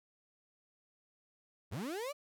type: linear sweep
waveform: 35% pulse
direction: up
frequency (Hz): 71.8 to 603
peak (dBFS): -36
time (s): 1.71-2.13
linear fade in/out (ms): 20
effects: none